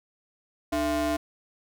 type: ring-modulated tone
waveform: square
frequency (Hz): 186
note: F#3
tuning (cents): +9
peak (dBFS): -22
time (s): 0.72-1.17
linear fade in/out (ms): 10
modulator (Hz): 486
effects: none